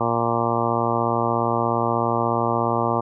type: harmonic tone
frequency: 116.8 Hz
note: A#2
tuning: 4 cents sharp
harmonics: 1 / 2 / 3 / 4 / 5 / 6 / 7 / 8 / 9 / 10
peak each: -28 / -28 / -28 / -28 / -28 / -28 / -28 / -28 / -28 / -28 dBFS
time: 0-3.01 s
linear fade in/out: 10 ms
effects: none